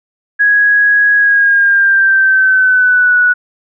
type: tone with pitch glide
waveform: sine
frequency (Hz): 1661.2 to 1471.4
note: G#6 to F#6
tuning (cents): 0 to -10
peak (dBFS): -6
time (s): 0.39-3.34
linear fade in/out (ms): 20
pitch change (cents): -210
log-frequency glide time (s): 1.16-3.16
effects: none